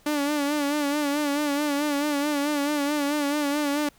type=tone with vibrato; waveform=sawtooth; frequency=290.8 Hz; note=D4; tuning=17 cents flat; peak=-19 dBFS; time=0.06-3.89 s; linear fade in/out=5 ms; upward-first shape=sine; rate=4.6 Hz; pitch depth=58 cents each way; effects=pink hiss -58 dBFS RMS until 3.98 s